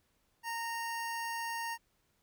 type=tone; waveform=25% pulse; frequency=924 Hz; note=A#5; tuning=16 cents flat; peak=-32 dBFS; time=0.43-1.78 s; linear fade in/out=50 ms; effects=pink hiss -75 dBFS RMS until 2.22 s